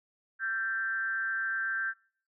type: tone with frequency modulation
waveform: sine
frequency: 1568 Hz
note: G6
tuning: in tune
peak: -29 dBFS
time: 0.39-1.94 s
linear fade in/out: 50 ms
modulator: 211 Hz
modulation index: 0.53
effects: noise-tail reverb RT60 0.5 s tail -25 dB re dry